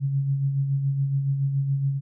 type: tone with tremolo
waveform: sine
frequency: 138 Hz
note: C#3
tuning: 7 cents flat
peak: -19 dBFS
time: 0-2.01 s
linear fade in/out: 50 ms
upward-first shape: sine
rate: 7.1 Hz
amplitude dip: 45%
effects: none